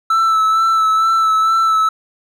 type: tone with vibrato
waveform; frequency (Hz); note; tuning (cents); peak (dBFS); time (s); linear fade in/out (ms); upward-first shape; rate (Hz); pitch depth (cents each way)
triangle; 1318.5; E6; 0; -9; 0.1-1.89; 5; sine; 2.2; 23
effects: none